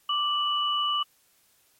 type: tone pair together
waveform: sine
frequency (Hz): 1174.7 / 2956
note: D6 / F#7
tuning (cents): 0 / -2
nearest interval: octave + major third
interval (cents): 1598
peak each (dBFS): -26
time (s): 0.09-1.03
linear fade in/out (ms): 5
effects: white hiss -64 dBFS RMS until 1.79 s + MP3 64 kbps